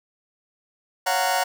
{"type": "chord", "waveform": "sawtooth", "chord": "Gb major seventh", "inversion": "second", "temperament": "just", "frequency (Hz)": [555, 693.7, 740, 925], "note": ["Db5", "F5", "Gb5", "Bb5"], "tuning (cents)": [2, -12, 0, -14], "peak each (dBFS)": [-25, -24, -19, -22], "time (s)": [1.06, 1.44], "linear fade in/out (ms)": 10, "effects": []}